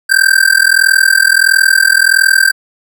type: tone with amplitude modulation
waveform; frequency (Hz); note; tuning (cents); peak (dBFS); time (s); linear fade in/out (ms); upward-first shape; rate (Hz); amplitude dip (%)
square; 1568; G6; 0; -3; 0.09-2.52; 20; sine; 41.5; 95
effects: none